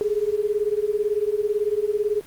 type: beating tone pair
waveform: sine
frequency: 409.4 / 427.4 Hz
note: G#4 / G#4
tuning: -25 / +50 cents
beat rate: 18 Hz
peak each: -23 dBFS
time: 0.01-2.21 s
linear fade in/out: 0 ms
effects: pink hiss -48 dBFS RMS until 2.26 s + Opus 48 kbps